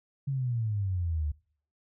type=exponential sweep; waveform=sine; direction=down; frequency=141.2 to 72.3 Hz; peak=-27 dBFS; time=0.27-1.32 s; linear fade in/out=10 ms; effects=noise-tail reverb RT60 0.5 s tail -23 dB re dry